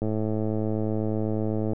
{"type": "click train", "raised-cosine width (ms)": 2, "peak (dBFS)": -15, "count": 186, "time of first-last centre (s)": [0.02, 1.733], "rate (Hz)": 108, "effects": []}